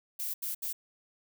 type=noise bursts at uneven times; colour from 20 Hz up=violet; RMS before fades=-35 dBFS; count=3; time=0.19-0.34 / 0.42-0.55 / 0.62-0.73 s; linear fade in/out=10 ms; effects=none